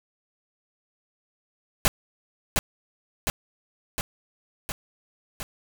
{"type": "noise with echo", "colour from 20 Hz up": "pink", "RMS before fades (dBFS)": -19, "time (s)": [1.85, 1.88], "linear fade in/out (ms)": 0, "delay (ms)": 710, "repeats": 5, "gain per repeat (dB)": -3, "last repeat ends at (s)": 5.43, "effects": []}